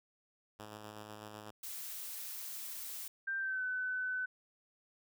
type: tone with tremolo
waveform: 5% pulse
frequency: 106.3 Hz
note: G#2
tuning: 41 cents sharp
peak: -35 dBFS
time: 0.59-1.51 s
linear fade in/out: 10 ms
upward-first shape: square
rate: 8 Hz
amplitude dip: 30%
type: noise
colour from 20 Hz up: blue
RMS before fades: -44 dBFS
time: 1.63-3.08 s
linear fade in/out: 5 ms
type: tone with pitch glide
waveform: sine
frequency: 1575 to 1508.2 Hz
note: G6 to F#6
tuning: +8 to +33 cents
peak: -34 dBFS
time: 3.27-4.26 s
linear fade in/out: 10 ms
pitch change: -75 cents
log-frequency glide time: 3.39-3.63 s
effects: none